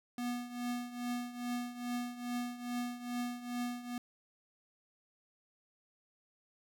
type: tone with tremolo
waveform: square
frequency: 243.5 Hz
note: B3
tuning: 24 cents flat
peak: -34 dBFS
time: 0.18-3.98 s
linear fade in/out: 2 ms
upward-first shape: triangle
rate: 2.4 Hz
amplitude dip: 80%
effects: none

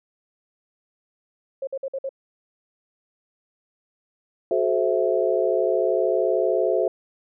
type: tone bursts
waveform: sine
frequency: 539 Hz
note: C#5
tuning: 49 cents flat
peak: -25 dBFS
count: 5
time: 1.62-2.092 s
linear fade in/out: 5 ms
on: 52 ms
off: 53 ms
type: chord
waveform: sine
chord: F# half-diminished seventh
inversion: none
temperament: equal with one note detuned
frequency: 370 / 430.2 / 523.3 / 659.3 Hz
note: F#4 / A4 / C5 / E5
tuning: 0 / -39 / 0 / 0 cents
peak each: -24 dBFS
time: 4.51-6.88 s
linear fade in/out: 2 ms
effects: none

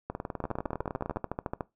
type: two click trains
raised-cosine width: 1 ms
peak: -19 / -17 dBFS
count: 22 / 17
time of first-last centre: 0.1-1.161 / 0.44-1.608 s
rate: 19.8 / 13.7 Hz
effects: noise-tail reverb RT60 0.2 s tail -20 dB re dry

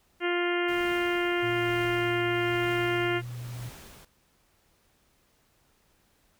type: harmonic tone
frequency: 350.5 Hz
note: F4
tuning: 6 cents sharp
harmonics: 1 / 2 / 3 / 4 / 5 / 6 / 7 / 8 / 9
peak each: -27 / -35 / -39 / -34 / -36 / -34 / -41 / -38 / -44 dBFS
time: 0.2-3.22 s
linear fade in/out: 50 ms
type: noise with tremolo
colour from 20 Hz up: pink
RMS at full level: -45 dBFS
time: 0.68-4.05 s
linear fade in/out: 5 ms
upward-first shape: triangle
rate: 1.1 Hz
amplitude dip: 65%
type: tone with pitch glide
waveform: sine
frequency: 118.5 to 121.06 Hz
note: A#2 to B2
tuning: +29 to -34 cents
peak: -35 dBFS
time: 1.42-3.7 s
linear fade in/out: 20 ms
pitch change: +37 cents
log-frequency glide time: 2.42-2.74 s
effects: pink hiss -67 dBFS RMS until 6.39 s

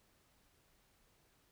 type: silence
effects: pink hiss -72 dBFS RMS until 1.51 s

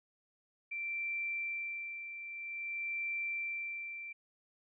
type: tone with tremolo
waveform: sine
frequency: 2349 Hz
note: D7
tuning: in tune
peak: -34 dBFS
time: 0.71-4.13 s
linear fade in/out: 10 ms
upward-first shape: sine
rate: 0.51 Hz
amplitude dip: 60%
effects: none

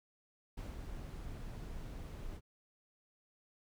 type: noise with ADSR envelope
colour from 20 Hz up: brown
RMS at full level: -42 dBFS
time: 0.57-2.41 s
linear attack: 9 ms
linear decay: 180 ms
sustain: -3 dB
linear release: 53 ms
effects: none

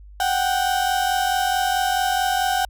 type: tone pair together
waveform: 35% pulse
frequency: 737.4 / 782 Hz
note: F#5 / G5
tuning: -6 / -4 cents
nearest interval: minor second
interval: 102 cents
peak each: -20 dBFS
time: 0.2-2.65 s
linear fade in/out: 2 ms
effects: added 50 Hz sine -40 dBFS peak until 2.69 s

